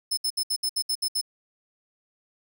sawtooth tone bursts, 5230 Hz, E8, 15 cents flat, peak -21 dBFS, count 9, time 0.11-1.214 s, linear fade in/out 10 ms, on 64 ms, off 66 ms, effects none

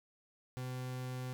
40% pulse tone, 127.3 Hz, C3, 47 cents flat, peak -38 dBFS, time 0.57-1.33 s, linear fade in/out 0 ms, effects none

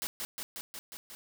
white noise with echo, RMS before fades -35 dBFS, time 0.02-0.07 s, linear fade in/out 0 ms, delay 180 ms, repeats 6, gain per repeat -2 dB, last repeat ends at 1.15 s, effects none

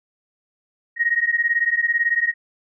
sine beating tone pair, 1869 / 1887 Hz, A#6 / A#6, +4 / +21 cents, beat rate 18 Hz, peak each -20 dBFS, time 0.96-2.34 s, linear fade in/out 50 ms, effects none

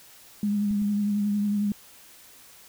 sine tone with vibrato, 205.5 Hz, G#3, 18 cents flat, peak -22 dBFS, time 0.43-1.72 s, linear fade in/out 2 ms, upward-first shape triangle, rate 11 Hz, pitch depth 34 cents each way
clicks, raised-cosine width 5 ms, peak -29 / -34 dBFS, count 2, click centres 0.71 / 0.819 s
effects white hiss -51 dBFS RMS until 2.68 s

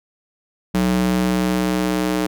square tone with high-pass filter sweep, 61.74 Hz, B1, in tune, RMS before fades -19 dBFS, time 0.74-2.27 s, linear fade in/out 10 ms, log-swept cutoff 170 to 270 Hz, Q 1.8, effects none

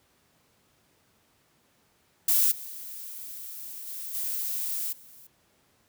violet noise with level steps, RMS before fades -22 / -40 / -37 / -31 / -51 dBFS, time 2.28-5.27 s, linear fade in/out 5 ms, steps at 2.51 / 3.87 / 4.14 / 4.92 s, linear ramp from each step 10 ms, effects pink hiss -66 dBFS RMS until 5.88 s + high-pass 80 Hz 12 dB/octave

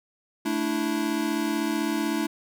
square chord, A suspended fourth, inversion none, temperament equal, 220 / 293.7 / 329.6 Hz, A3 / D4 / E4, 0 / 0 / 0 cents, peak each -31 / -29 / -29 dBFS, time 0.45-2.27 s, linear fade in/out 10 ms, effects none

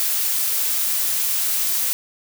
blue noise, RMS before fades -21 dBFS, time 0-1.93 s, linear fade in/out 0 ms, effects none

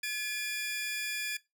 sawtooth tone pair together, 1707 / 2406 Hz, G#6 / D7, +47 / +41 cents, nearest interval tritone, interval 594 cents, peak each -33 / -31 dBFS, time 0.03-1.37 s, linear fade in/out 5 ms, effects noise-tail reverb RT60 0.2 s tail -20 dB re dry

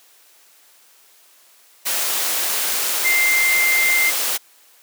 sine tone in noise, 2093 Hz, C7, in tune, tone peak -15 dBFS, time 3.04-4.11 s, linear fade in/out 20 ms, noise white, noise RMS -21 dBFS, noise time 1.85-4.38 s, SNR +3 dB, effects white hiss -52 dBFS RMS until 4.82 s + high-pass 400 Hz 12 dB/octave

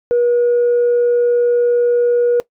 sine tone, 481.3 Hz, B4, 45 cents flat, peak -9 dBFS, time 0.11-2.4 s, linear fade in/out 0 ms, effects noise-tail reverb RT60 0.1 s tail -20 dB re dry + tanh soft clip ceiling -8 dBFS

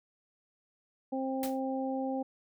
harmonic tone, 264.8 Hz, C4, 21 cents sharp, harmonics 1 / 2 / 3, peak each -33 / -36 / -38 dBFS, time 1.12-2.23 s, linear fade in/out 10 ms
white noise with exponential decay, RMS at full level -36 dBFS, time 1.43-1.6 s, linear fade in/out 2 ms, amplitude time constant 35 ms
effects none

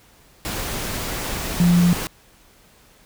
sine tone in noise, 174.61 Hz, F3, in tune, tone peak -12 dBFS, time 1.6-1.93 s, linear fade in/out 0 ms, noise pink, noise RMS -27 dBFS, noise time 0.45-2.07 s, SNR +12 dB, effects pink hiss -53 dBFS RMS until 3.05 s

